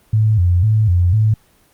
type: tone with vibrato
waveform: sine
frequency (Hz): 98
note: G2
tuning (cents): 0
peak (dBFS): -10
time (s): 0.13-1.34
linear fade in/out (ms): 5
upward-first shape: square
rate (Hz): 2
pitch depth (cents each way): 180
effects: pink hiss -54 dBFS RMS until 1.73 s + Opus 24 kbps